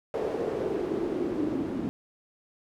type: noise with band-pass filter sweep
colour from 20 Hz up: pink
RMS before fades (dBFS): -30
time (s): 0.14-1.89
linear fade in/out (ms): 0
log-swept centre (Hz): 480 to 270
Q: 4.1
effects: none